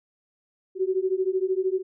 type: beating tone pair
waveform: sine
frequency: 369.9 / 382.9 Hz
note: F#4 / G4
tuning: 0 / -41 cents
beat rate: 13 Hz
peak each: -25 dBFS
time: 0.75-1.83 s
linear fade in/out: 50 ms
effects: none